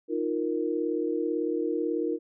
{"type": "chord", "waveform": "sine", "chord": "Eb suspended second", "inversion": "none", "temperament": "equal", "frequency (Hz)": [311.1, 349.2, 466.2], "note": ["Eb4", "F4", "Bb4"], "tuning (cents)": [0, 0, 0], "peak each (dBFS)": -30, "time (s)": [0.08, 2.19], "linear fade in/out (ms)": 50, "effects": []}